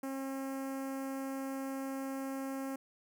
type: tone with notch filter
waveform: sawtooth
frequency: 269.4 Hz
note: C#4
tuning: 49 cents flat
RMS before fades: -39 dBFS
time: 0.03-2.76 s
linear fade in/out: 5 ms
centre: 3700 Hz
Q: 0.55
effects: none